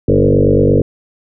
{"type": "tone with frequency modulation", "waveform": "sine", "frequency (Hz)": 285.3, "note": "C#4", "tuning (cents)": 50, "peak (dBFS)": -7, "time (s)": [0.08, 0.82], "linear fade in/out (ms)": 5, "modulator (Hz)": 48.7, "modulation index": 4.7, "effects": []}